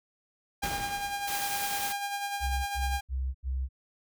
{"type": "tone with tremolo", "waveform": "sawtooth", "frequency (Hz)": 806, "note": "G5", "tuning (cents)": 48, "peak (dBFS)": -26, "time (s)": [0.62, 3.01], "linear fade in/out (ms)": 10, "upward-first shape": "sine", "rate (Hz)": 10, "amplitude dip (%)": 45}
{"type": "noise with exponential decay", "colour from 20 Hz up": "pink", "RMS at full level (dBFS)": -34, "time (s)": [0.63, 1.88], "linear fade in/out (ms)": 5, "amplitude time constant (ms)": 270}
{"type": "noise", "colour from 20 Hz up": "white", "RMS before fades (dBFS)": -35, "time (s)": [1.27, 1.93], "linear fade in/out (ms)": 10}
{"type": "tone bursts", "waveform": "sine", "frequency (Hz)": 65.41, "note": "C2", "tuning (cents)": 0, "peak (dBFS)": -28, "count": 4, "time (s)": [2.4, 3.689], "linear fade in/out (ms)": 50, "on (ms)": 260, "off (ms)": 83}
{"effects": []}